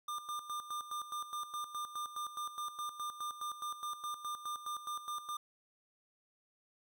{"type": "tone with tremolo", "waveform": "square", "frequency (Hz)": 1200, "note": "D6", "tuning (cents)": 37, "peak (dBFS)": -38, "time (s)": [0.08, 5.37], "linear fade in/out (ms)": 5, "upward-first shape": "square", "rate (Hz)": 4.8, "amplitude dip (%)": 70, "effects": []}